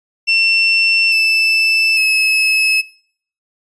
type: tone with pitch steps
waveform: 35% pulse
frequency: 2700 / 2643 / 2587 Hz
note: E7 / E7 / E7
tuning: +41 / +4 / -33 cents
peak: -9 dBFS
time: 0.27-2.82 s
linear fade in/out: 20 ms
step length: 850 ms
effects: noise-tail reverb RT60 0.6 s tail -22 dB re dry + resampled to 22050 Hz